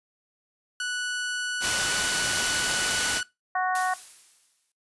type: tone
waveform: sawtooth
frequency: 1478 Hz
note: F#6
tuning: 2 cents flat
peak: -24 dBFS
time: 0.8-3.23 s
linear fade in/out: 2 ms
type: low-pass noise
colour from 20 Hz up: white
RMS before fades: -28 dBFS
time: 1.6-3.22 s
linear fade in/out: 50 ms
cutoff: 9300 Hz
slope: 12 dB/octave
type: harmonic tone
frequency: 370 Hz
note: F#4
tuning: in tune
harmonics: 2 / 3 / 4 / 5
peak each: -25 / -29 / -31 / -33 dBFS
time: 3.55-3.94 s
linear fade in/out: 5 ms
type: noise with exponential decay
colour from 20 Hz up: blue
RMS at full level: -31 dBFS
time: 3.75-4.72 s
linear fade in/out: 2 ms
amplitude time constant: 210 ms
effects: noise-tail reverb RT60 0.2 s tail -19 dB re dry + resampled to 24000 Hz